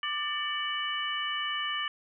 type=harmonic tone with a mistuned harmonic; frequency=593 Hz; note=D5; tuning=17 cents sharp; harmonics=2 / 3 / 4 / 5; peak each=-35 / -35 / -39 / -33 dBFS; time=0.03-1.88 s; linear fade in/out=2 ms; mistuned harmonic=4; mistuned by=-69 cents; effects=none